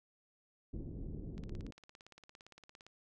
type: low-pass noise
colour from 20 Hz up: pink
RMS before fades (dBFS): -44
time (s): 0.73-1.71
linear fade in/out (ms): 5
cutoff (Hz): 360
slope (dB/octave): 24
type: click train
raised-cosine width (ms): 0.2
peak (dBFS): -38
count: 27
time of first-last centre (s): 1.38-2.866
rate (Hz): 17.5
effects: none